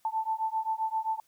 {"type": "beating tone pair", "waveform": "sine", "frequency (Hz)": [880, 887.6], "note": ["A5", "A5"], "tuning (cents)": [0, 15], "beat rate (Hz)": 7.6, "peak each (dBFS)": -31, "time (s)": [0.05, 1.2], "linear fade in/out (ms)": 2, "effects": ["white hiss -68 dBFS RMS until 1.27 s"]}